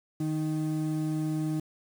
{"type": "ring-modulated tone", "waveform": "triangle", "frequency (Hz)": 233.1, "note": "A#3", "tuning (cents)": 0, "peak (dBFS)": -22, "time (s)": [0.2, 1.6], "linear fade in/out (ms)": 5, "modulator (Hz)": 78.3, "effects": ["8-bit"]}